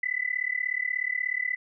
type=tone with amplitude modulation; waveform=sine; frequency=2000 Hz; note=B6; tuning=21 cents sharp; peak=-22 dBFS; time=0.03-1.56 s; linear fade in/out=5 ms; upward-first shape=sine; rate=36.6 Hz; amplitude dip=95%; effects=none